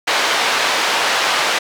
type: band-pass noise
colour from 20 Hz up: pink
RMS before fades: -17 dBFS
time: 0.07-1.59 s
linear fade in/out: 10 ms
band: 730 to 4700 Hz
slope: 12 dB/octave
effects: none